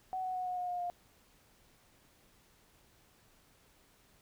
sine tone with pitch steps, 749 / 741.7 / 734.4 / 727.3 / 720.2 / 713.1 / 706.1 Hz, F#5 / F#5 / F#5 / F#5 / F#5 / F5 / F5, +21 / +4 / -13 / -30 / -47 / +36 / +19 cents, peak -34 dBFS, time 0.13-0.9 s, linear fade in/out 0 ms, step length 110 ms, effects pink hiss -66 dBFS RMS until 4.21 s

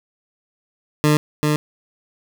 20% pulse tone with echo, 150.5 Hz, D3, 43 cents sharp, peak -8 dBFS, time 1.04-1.17 s, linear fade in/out 0 ms, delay 390 ms, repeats 1, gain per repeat -3 dB, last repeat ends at 1.56 s, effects none

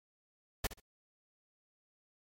pink noise with echo, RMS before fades -32 dBFS, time 0.64-0.67 s, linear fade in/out 5 ms, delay 66 ms, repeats 2, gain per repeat -14 dB, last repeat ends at 0.802 s, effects MP3 64 kbps

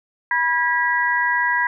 sine tone cluster, 976 / 1636 / 1942 Hz, B5 / G#6 / B6, -21 / -26 / -30 cents, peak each -21 dBFS, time 0.31-1.67 s, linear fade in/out 2 ms, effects none

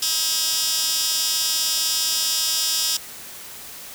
15% pulse tone with high-pass filter, 319.5 Hz, D#4, 46 cents sharp, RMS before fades -22 dBFS, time 0.02-2.97 s, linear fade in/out 5 ms, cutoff 4800 Hz, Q 1.6, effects white hiss -38 dBFS RMS until 3.94 s

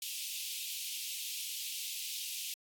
pink high-pass noise, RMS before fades -40 dBFS, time 0.02-2.54 s, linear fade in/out 2 ms, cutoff 2600 Hz, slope 48 dB/octave, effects AAC 64 kbps

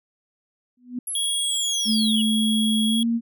sine tone with exponential growth, 246.9 Hz, B3, in tune, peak -23 dBFS, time 0.77-0.99 s, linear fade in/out 5 ms, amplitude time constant 47 ms
sine linear sweep, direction down, 11310 to 2794 Hz, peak -26 dBFS, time 1.07-2.22 s, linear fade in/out 5 ms
square tone, 3322 Hz, G#7, in tune, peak -24 dBFS, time 1.15-3.03 s, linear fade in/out 2 ms
sine tone with pitch glide, 220 to 232.1 Hz, A3 to A#3, 0 to -7 cents, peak -19 dBFS, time 1.85-3.21 s, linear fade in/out 50 ms, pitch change +93 cents, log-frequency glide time 2.86-3.03 s
effects none

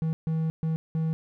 triangle tone bursts at uneven times, 160.4 Hz, E3, 47 cents flat, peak -22 dBFS, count 4, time 0.02-0.13 / 0.27-0.5 / 0.63-0.76 / 0.95-1.13 s, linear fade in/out 0 ms, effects none

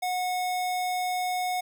square tone, 730 Hz, F#5, 24 cents flat, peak -27 dBFS, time 0.02-1.61 s, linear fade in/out 10 ms, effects none

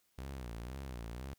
sawtooth tone with vibrato, 62.3 Hz, B1, 16 cents sharp, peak -38 dBFS, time 0.18-1.34 s, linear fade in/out 5 ms, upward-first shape sine, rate 2 Hz, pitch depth 170 cents each way, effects white hiss -75 dBFS RMS until 1.38 s

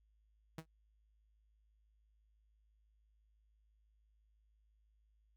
sawtooth tone with exponential decay, 160.5 Hz, E3, 46 cents flat, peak -38 dBFS, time 0.58-0.66 s, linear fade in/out 5 ms, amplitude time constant 16 ms, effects noise-tail reverb RT60 0.1 s tail -19 dB re dry + added 53 Hz sine -70 dBFS peak until 5.36 s

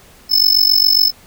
square tone with amplitude modulation, 5240 Hz, E8, 11 cents flat, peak -6 dBFS, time 0.29-1.12 s, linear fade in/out 50 ms, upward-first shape sine, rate 47.3 Hz, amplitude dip 90%, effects pink hiss -45 dBFS RMS until 1.26 s

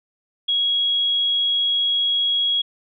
sine tone, 3315 Hz, G#7, 4 cents flat, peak -17 dBFS, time 0.48-2.62 s, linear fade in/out 10 ms, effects none

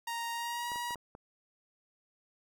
sawtooth tone with pitch glide, 932.3 to 959.1 Hz, A#5 to A#5, 0 to +49 cents, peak -31 dBFS, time 0.07-0.95 s, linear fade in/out 5 ms, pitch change +49 cents, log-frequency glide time 0.33-0.7 s
clicks, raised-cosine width 1 ms, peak -33 dBFS, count 5, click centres 0.718 / 0.759 / 0.908 / 0.957 / 1.151 s
effects 11-bit

